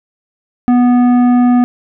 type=tone with tanh clipping; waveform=sine; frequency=245.6 Hz; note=B3; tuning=9 cents flat; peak=-8 dBFS; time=0.68-1.64 s; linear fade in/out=0 ms; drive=11 dB; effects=none